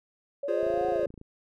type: linear two-way sweep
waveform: sine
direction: up then down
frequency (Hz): 554.4 to 740 to 554.4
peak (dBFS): -29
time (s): 0.43-1.06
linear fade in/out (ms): 5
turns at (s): 0.89
type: chord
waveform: triangle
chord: Db major seventh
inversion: first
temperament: equal with one note detuned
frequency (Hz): 351.3 / 415.3 / 523.3 / 554.4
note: F4 / Ab4 / C5 / Db5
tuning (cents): +10 / 0 / 0 / 0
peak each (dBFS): -30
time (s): 0.48-1.06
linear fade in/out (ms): 5
type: click train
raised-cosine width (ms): 3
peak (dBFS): -33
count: 17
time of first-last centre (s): 0.63-1.214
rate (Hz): 27.4
effects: none